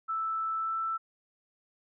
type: tone with pitch glide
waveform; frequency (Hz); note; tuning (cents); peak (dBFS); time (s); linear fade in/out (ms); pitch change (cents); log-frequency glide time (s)
sine; 1318.5 to 1326.9; E6 to E6; 0 to +11; -29; 0.08-0.98; 20; +11; 0.57-0.75
effects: none